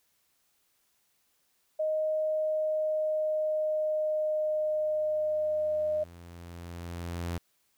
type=tone with pitch glide; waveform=sine; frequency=622.3 to 611.6 Hz; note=D#5 to D#5; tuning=0 to -30 cents; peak=-26 dBFS; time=1.79-6.04 s; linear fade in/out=10 ms; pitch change=-30 cents; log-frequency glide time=2.06-5.82 s
type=tone with exponential growth; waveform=sawtooth; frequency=86 Hz; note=F2; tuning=26 cents flat; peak=-27 dBFS; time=4.43-7.38 s; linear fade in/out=5 ms; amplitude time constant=640 ms
effects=white hiss -72 dBFS RMS until 7.77 s